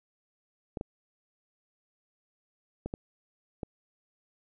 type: clicks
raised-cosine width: 2 ms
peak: -21 dBFS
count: 5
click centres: 0.772 / 0.811 / 2.86 / 2.939 / 3.632 s
effects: none